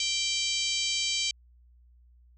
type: harmonic tone with a mistuned harmonic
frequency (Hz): 783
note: G5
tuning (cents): -2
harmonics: 3 / 4 / 5 / 6 / 7 / 8 / 9 / 10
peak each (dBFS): -35 / -31 / -35 / -33 / -38 / -36 / -39 / -40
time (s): 0-1.31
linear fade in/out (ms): 2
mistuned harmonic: 6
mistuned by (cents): -24
effects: added 60 Hz sine -55 dBFS peak until 2.37 s